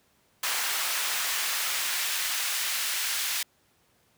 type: noise with high-pass filter sweep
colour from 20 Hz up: pink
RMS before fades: -29 dBFS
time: 0.43-3.43 s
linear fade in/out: 5 ms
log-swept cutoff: 1300 to 2100 Hz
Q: 0.77
effects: pink hiss -66 dBFS RMS until 4.17 s + high-pass 80 Hz 12 dB/octave